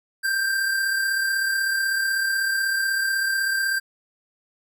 square tone pair together, 1544 / 1580.1 Hz, G6 / G6, -27 / +13 cents, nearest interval unison, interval 40 cents, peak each -33 / -22 dBFS, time 0.23-3.8 s, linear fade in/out 20 ms, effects none

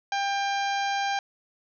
harmonic tone, 796 Hz, G5, 26 cents sharp, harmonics 1 / 2 / 3 / 4 / 5 / 6 / 7 / 8, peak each -26 / -32 / -36 / -38 / -40 / -42 / -43 / -44 dBFS, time 0.12-1.19 s, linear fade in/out 2 ms, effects none

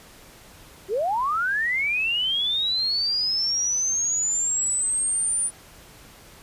sine linear sweep, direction up, 354.3 to 9450 Hz, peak -21 dBFS, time 0.88-5.51 s, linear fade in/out 50 ms, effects pink hiss -48 dBFS RMS until 6.42 s + resampled to 32000 Hz

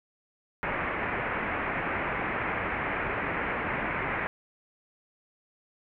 white low-pass noise, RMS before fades -31 dBFS, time 0.63-4.27 s, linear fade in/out 0 ms, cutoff 2300 Hz, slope 48 dB/octave, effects none

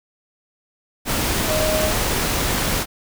sine tone in noise, 622.3 Hz, D#5, in tune, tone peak -20 dBFS, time 1.47-1.93 s, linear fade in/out 50 ms, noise pink, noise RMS -21 dBFS, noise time 1.05-2.86 s, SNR -2 dB, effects none

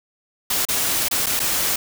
white noise with dropouts, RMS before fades -21 dBFS, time 0.5-1.76 s, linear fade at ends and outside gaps 5 ms, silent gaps 0.653-0.686 / 1.085-1.111 / 1.261-1.266 / 1.395-1.4 s, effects none

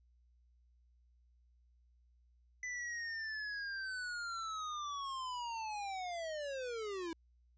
square linear sweep, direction down, 2005 to 321.8 Hz, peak -40 dBFS, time 2.63-7.13 s, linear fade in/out 2 ms, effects added 60 Hz sine -66 dBFS peak until 7.57 s + resampled to 16000 Hz

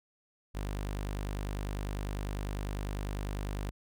sawtooth tone, 50 Hz, G1, 35 cents sharp, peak -30 dBFS, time 0.54-3.71 s, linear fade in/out 20 ms, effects none

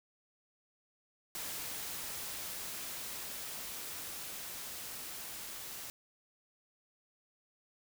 white noise with level ramp, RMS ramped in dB -41 to -45 dBFS, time 1.35-5.9 s, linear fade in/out 0 ms, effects none

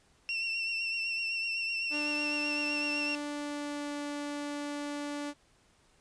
35% pulse tone with vibrato, 2709 Hz, E7, 47 cents sharp, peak -29 dBFS, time 0.29-3.15 s, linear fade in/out 0 ms, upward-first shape triangle, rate 7.9 Hz, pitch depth 36 cents each way
sawtooth tone with pitch glide, 296.1 to 290.5 Hz, D4 to D4, +14 to -19 cents, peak -31 dBFS, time 1.9-5.34 s, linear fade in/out 50 ms, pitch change -33 cents, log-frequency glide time 2.12-3.95 s
effects pink hiss -66 dBFS RMS until 6 s + resampled to 22050 Hz

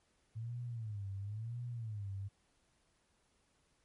sine tone with vibrato, 108.9 Hz, A2, 17 cents flat, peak -39 dBFS, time 0.35-2.29 s, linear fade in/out 20 ms, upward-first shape sine, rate 0.97 Hz, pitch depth 190 cents each way, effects pink hiss -75 dBFS RMS until 3.84 s + MP3 48 kbps

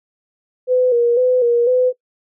sine tone with vibrato, 489.4 Hz, B4, 16 cents flat, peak -11 dBFS, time 0.67-1.93 s, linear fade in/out 50 ms, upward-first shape square, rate 2 Hz, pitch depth 53 cents each way, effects noise-tail reverb RT60 0.1 s tail -20 dB re dry

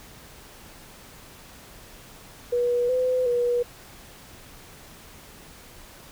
sine tone with pitch steps, 485.1 / 507 / 483.6 Hz, B4 / B4 / B4, -31 / +45 / -36 cents, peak -20 dBFS, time 2.52-3.63 s, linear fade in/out 10 ms, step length 370 ms, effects pink hiss -47 dBFS RMS until 6.11 s

